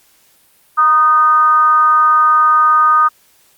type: tone with frequency modulation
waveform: sine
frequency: 1235 Hz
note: D#6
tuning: 13 cents flat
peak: -7 dBFS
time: 0.77-3.09 s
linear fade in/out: 20 ms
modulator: 293 Hz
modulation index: 0.43
effects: white hiss -52 dBFS RMS until 3.57 s + Opus 48 kbps

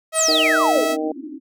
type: tone with pitch glide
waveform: sawtooth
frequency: 641 to 650.7 Hz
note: E5 to E5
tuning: -49 to -23 cents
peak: -16 dBFS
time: 0.12-0.97 s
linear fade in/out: 50 ms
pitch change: +26 cents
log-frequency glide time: 0.41-0.62 s
type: exponential sweep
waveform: sine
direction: down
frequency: 10000 to 373.2 Hz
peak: -16 dBFS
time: 0.14-0.86 s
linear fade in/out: 50 ms
type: harmonic tone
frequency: 155.56 Hz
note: D#3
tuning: in tune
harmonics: 2 / 3 / 4 / 5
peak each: -23 / -26 / -28 / -31 dBFS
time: 0.28-1.12 s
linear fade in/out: 5 ms
type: band-pass noise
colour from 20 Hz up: white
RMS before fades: -33 dBFS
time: 0.73-1.4 s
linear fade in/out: 50 ms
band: 260 to 320 Hz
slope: 96 dB/octave
effects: none

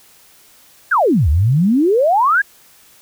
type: exponential two-way sweep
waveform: sine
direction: down then up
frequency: 1703 to 69.3 to 1703 Hz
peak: -10 dBFS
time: 0.91-2.42 s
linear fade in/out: 10 ms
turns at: 1.29 s
effects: white hiss -48 dBFS RMS until 3.01 s

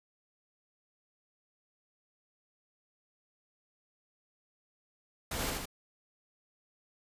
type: noise with echo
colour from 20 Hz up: pink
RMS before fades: -36 dBFS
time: 5.31-5.5 s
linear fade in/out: 5 ms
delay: 78 ms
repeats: 2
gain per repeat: -2 dB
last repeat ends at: 5.656 s
effects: resampled to 32000 Hz

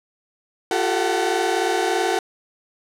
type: tone cluster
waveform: 30% pulse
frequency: 348.2 / 386.6 / 443.8 / 750 Hz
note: F4 / G4 / A4 / F#5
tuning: -5 / -24 / +15 / +23 cents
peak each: -22 dBFS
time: 0.71-2.19 s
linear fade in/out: 2 ms
effects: low-pass 10000 Hz 12 dB/octave

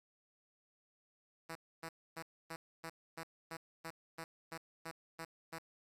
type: tone bursts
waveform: 5% pulse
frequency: 163.7 Hz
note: E3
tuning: 12 cents flat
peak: -32 dBFS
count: 13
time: 1.49-5.588 s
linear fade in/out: 10 ms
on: 66 ms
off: 270 ms
effects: resampled to 32000 Hz + 11-bit

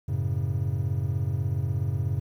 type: tone cluster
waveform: triangle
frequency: 92 / 108.6 / 136.2 Hz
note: F#2 / A2 / C#3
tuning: -9 / -22 / -30 cents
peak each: -27 dBFS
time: 0.08-2.2 s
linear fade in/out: 10 ms
effects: 10-bit

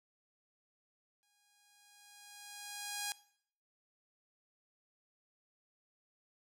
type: tone with exponential growth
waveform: 5% pulse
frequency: 821 Hz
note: G#5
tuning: 20 cents flat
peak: -24 dBFS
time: 1.23-3.12 s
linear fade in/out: 0 ms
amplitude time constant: 410 ms
effects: noise-tail reverb RT60 0.6 s tail -19 dB re dry

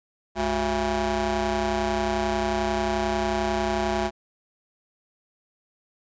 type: ring-modulated tone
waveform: 20% pulse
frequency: 151.6 Hz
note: D#3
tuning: 45 cents flat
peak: -15 dBFS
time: 0.35-4.11 s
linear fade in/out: 50 ms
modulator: 515 Hz
effects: resampled to 16000 Hz

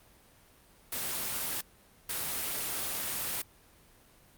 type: noise bursts at uneven times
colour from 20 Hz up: white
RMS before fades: -34 dBFS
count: 2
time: 0.92-1.61 / 2.09-3.42 s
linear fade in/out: 5 ms
effects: pink hiss -60 dBFS RMS until 4.37 s + Opus 32 kbps

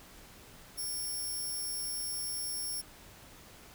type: tone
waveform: 5% pulse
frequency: 5470 Hz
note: F8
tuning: 37 cents flat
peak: -29 dBFS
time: 0.77-2.82 s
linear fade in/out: 20 ms
effects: pink hiss -54 dBFS RMS until 3.74 s

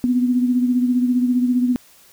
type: beating tone pair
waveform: sine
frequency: 246.9 / 261.9 Hz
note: B3 / C4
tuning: 0 / +2 cents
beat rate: 15 Hz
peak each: -15 / -24 dBFS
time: 0.04-1.76 s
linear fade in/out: 0 ms
effects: white hiss -50 dBFS RMS until 2.12 s

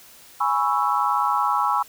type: chord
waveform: sine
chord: C# minor seventh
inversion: second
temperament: equal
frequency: 830.6 / 987.8 / 1108.7 / 1318.5 Hz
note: G#5 / B5 / C#6 / E6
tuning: 0 / 0 / 0 / 0 cents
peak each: -24 dBFS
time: 0.4-1.83 s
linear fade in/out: 10 ms
effects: white hiss -48 dBFS RMS until 1.88 s

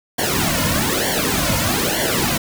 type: noise with flanger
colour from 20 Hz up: pink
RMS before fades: -19 dBFS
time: 0.18-2.38 s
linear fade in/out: 10 ms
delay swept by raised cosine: 0.78 to 2.58 ms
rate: 1.1 Hz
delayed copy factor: -1
effects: none

